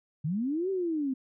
sine linear two-way sweep, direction up then down, 138.59 to 392 to 253.9 Hz, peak -27 dBFS, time 0.24-1.14 s, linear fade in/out 10 ms, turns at 0.7 s, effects none

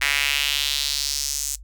sawtooth tone with high-pass filter sweep, 142.1 Hz, C#3, 43 cents sharp, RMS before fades -24 dBFS, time 0.01-1.56 s, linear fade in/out 10 ms, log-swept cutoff 2000 to 7200 Hz, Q 2.5, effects noise-tail reverb RT60 0.1 s tail -19 dB re dry + added 50 Hz sine -39 dBFS peak until 1.63 s

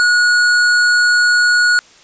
square tone, 1453 Hz, F#6, 32 cents flat, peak -10 dBFS, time 0-1.79 s, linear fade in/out 0 ms, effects white hiss -45 dBFS RMS until 2.03 s + resampled to 16000 Hz

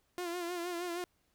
sawtooth tone with vibrato, 349.2 Hz, F4, in tune, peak -32 dBFS, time 0.18-1.04 s, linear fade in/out 0 ms, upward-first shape sine, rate 6.4 Hz, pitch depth 55 cents each way, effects pink hiss -75 dBFS RMS until 1.34 s

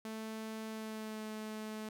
sawtooth tone with pitch glide, 220 to 216.2 Hz, A3 to A3, 0 to -30 cents, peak -37 dBFS, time 0.05-1.89 s, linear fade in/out 2 ms, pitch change -30 cents, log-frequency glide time 0.68-1.24 s, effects none

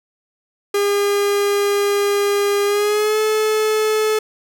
45% pulse tone with pitch glide, 405.4 to 432 Hz, G#4 to A4, -42 to -32 cents, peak -15 dBFS, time 0.74-4.19 s, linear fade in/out 5 ms, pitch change +110 cents, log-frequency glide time 2.65-3.19 s, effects none

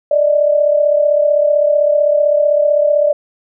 sine tone pair together, 587.3 / 623 Hz, D5 / D#5, 0 / +2 cents, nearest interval minor second, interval 102 cents, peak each -10 / -16 dBFS, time 0.11-3.13 s, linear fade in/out 5 ms, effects none

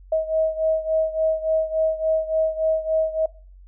sine beating tone pair, 635 / 638.5 Hz, D#5 / D#5, +35 / +45 cents, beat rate 3.5 Hz, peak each -21 / -24 dBFS, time 0.12-3.26 s, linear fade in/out 5 ms, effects noise-tail reverb RT60 0.4 s tail -21 dB re dry + added 46 Hz sine -43 dBFS peak until 3.67 s

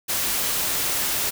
white noise, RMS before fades -24 dBFS, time 0.08-1.31 s, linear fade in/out 20 ms, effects none

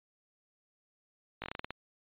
slowing click train, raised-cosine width 0.3 ms, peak -21 dBFS, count 9, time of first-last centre 1.42-1.706 s, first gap 18 ms, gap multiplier 1.19, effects resampled to 8000 Hz

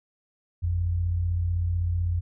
sine tone pair together, 51.44 / 87.31 Hz, G#1 / F2, -16 / 0 cents, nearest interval major sixth, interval 916 cents, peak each -32 / -23 dBFS, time 0.62-2.21 s, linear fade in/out 20 ms, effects none

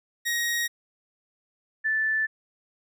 sawtooth / sine tone pair in turn, 1884 / 1756 Hz, A#6 / A6, +18 / -4 cents, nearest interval minor second, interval 122 cents, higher first, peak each -21 / -22 dBFS, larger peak first, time 0.25-0.68 / 1.84-2.27 s, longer neither, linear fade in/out 20 ms, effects none

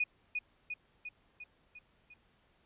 sine tone with echo, 2474 Hz, D#7, 10 cents flat, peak -28 dBFS, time 0-0.04 s, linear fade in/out 5 ms, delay 350 ms, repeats 6, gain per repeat -4 dB, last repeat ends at 2.14 s, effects pink hiss -70 dBFS RMS until 2.65 s + resampled to 8000 Hz

